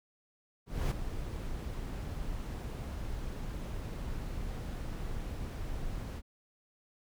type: noise with ADSR envelope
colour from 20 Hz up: brown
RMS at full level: -28 dBFS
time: 0.66-6.22 s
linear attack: 250 ms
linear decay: 10 ms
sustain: -10 dB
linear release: 47 ms
effects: none